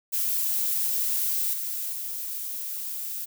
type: noise with level steps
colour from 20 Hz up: violet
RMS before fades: -26 / -31 / -33 dBFS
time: 0.12-3.26 s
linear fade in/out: 20 ms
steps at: 1.53 / 1.92 s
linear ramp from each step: 10 ms
effects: none